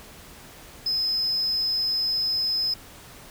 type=tone with amplitude modulation; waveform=triangle; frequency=5100 Hz; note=D#8; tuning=42 cents sharp; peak=-20 dBFS; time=0.86-2.74 s; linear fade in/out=5 ms; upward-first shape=sine; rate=214 Hz; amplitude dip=25%; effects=pink hiss -46 dBFS RMS until 3.3 s